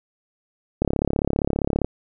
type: click train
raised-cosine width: 2 ms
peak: -7 dBFS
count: 37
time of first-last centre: 0.82-1.846 s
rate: 35.1 Hz
effects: none